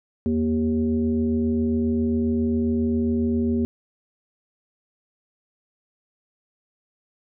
sine tone with frequency modulation, 236.2 Hz, A#3, 23 cents sharp, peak -19 dBFS, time 0.26-3.65 s, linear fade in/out 0 ms, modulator 155 Hz, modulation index 0.8, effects none

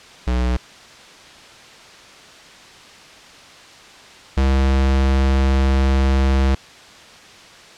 square tone pair in turn, 61.74 / 66.93 Hz, B1 / C2, 0 / +40 cents, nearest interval minor second, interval 140 cents, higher second, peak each -17 / -14 dBFS, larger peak second, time 0.27-0.57 / 4.37-6.55 s, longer second, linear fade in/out 5 ms, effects white hiss -42 dBFS RMS until 7.77 s + low-pass 5000 Hz 12 dB/octave

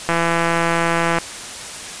click train, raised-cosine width 0.5 ms, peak -3 dBFS, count 185, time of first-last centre 0.09-1.185 s, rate 168 Hz, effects white hiss -31 dBFS RMS until 2 s + resampled to 22050 Hz

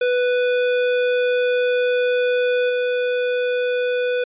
square tone with level steps, 494.8 Hz, B4, 3 cents sharp, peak -17 / -19 dBFS, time 0.01-4.24 s, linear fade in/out 5 ms, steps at 2.69 s, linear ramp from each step 10 ms, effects resampled to 8000 Hz

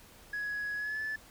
sine tone with pitch glide, 1675 to 1739.1 Hz, G#6 to A6, +14 to -21 cents, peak -31 dBFS, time 0.33-1.16 s, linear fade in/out 5 ms, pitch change +65 cents, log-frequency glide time 0.76-1.01 s, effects tanh soft clip ceiling -31 dBFS + pink hiss -56 dBFS RMS until 1.3 s

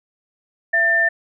sine tone pair together, 670.5 / 1790 Hz, E5 / A6, +29 / +29 cents, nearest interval octave + perfect fourth, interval 1700 cents, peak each -23 / -14 dBFS, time 0.73-1.09 s, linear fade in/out 10 ms, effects none

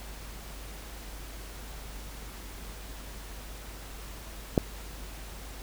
click, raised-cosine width 2 ms, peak -7 dBFS, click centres 4.578 s, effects added 50 Hz sine -42 dBFS peak until 5.62 s + pink hiss -46 dBFS RMS until 5.62 s

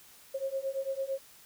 sine beating tone pair, 535 / 543.9 Hz, C5 / C#5, +38 / -33 cents, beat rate 8.9 Hz, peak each -35 / -34 dBFS, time 0.34-1.19 s, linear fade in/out 10 ms, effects white hiss -56 dBFS RMS until 1.45 s

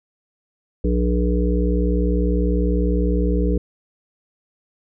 harmonic tone, 60 Hz, B1, 49 cents flat, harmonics 1 / 3 / 5 / 7 / 8, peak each -18 / -23 / -25 / -26 / -27 dBFS, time 0.84-3.58 s, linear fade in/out 5 ms, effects none

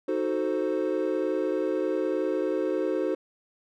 triangle chord, D# diminished seventh, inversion none, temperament equal, 311.1 / 370 / 440 / 523.3 Hz, D#4 / F#4 / A4 / C5, 0 / 0 / 0 / 0 cents, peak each -28 / -27 / -29 / -28 dBFS, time 0.08-3.15 s, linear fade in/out 5 ms, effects tanh soft clip ceiling -13 dBFS

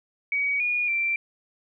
sine tone with pitch steps, 2261 / 2442 / 2352 Hz, C#7 / D#7 / D7, +34 / -33 / +2 cents, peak -22 dBFS, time 0.32-1.16 s, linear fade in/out 2 ms, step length 280 ms, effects none

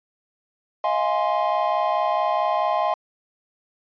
triangle chord, F minor seventh, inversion third, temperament equal with one note detuned, 633.9 / 698.5 / 830.6 / 1046.5 Hz, Eb5 / F5 / Ab5 / C6, +32 / 0 / 0 / 0 cents, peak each -23 dBFS, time 0.84-2.94 s, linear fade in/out 2 ms, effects resampled to 11025 Hz

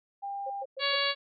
sine tone, 798 Hz, G5, 31 cents sharp, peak -33 dBFS, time 0.22-0.64 s, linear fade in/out 20 ms
sine tone bursts, 536 Hz, C5, 42 cents sharp, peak -35 dBFS, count 4, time 0.46-0.962 s, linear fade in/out 10 ms, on 43 ms, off 110 ms
harmonic tone, 561 Hz, C#5, 21 cents sharp, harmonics 1 / 2 / 3 / 4 / 5 / 6 / 7 / 8, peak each -34 / -34 / -34 / -34 / -34 / -34 / -34 / -34 dBFS, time 0.79-1.15 s, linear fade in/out 50 ms
effects none

